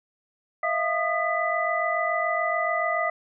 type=tone cluster; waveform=sine; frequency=645 / 692 / 1230 / 1990 Hz; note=E5 / F5 / D#6 / B6; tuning=-38 / -16 / -20 / +13 cents; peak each=-28 dBFS; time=0.63-3.1 s; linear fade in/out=5 ms; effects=none